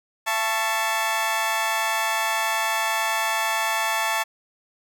20% pulse chord, A major, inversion second, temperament equal with one note detuned, 672.7 / 880 / 1108.7 Hz, E5 / A5 / C#6, +35 / 0 / 0 cents, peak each -24 / -19 / -23 dBFS, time 0.26-4.24 s, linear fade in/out 20 ms, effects none

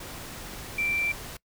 sine tone in noise, 2349 Hz, D7, in tune, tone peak -25 dBFS, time 0.78-1.12 s, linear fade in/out 5 ms, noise pink, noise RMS -40 dBFS, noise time 0-1.37 s, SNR +12 dB, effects noise-tail reverb RT60 0.1 s tail -22 dB re dry

